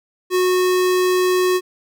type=tone; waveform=square; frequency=366.1 Hz; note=F#4; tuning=18 cents flat; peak=-15 dBFS; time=0.3-1.61 s; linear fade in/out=50 ms; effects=none